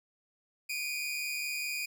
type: tone pair together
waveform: sawtooth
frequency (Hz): 2319 / 2464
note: D7 / D#7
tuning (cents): -22 / -17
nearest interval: minor second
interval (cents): 105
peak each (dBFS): -36 / -31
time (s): 0.69-1.86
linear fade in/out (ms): 10
effects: none